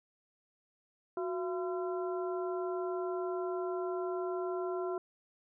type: harmonic tone with a mistuned harmonic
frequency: 340 Hz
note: F4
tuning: 46 cents flat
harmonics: 1 / 2 / 3 / 4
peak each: -34 / -40 / -44 / -46 dBFS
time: 1.17-4.98 s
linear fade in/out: 2 ms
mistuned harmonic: 1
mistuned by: +130 cents
effects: none